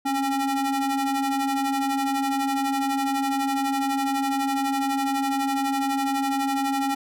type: ring-modulated tone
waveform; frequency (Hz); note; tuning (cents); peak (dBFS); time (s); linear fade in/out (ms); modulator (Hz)
square; 270; C#4; -45; -20; 0.05-6.95; 10; 546
effects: none